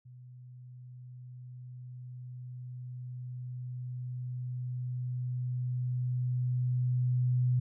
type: tone with level ramp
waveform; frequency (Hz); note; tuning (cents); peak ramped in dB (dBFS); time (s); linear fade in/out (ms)
sine; 124.9; B2; +20; -48 to -24; 0.05-7.6; 10
effects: none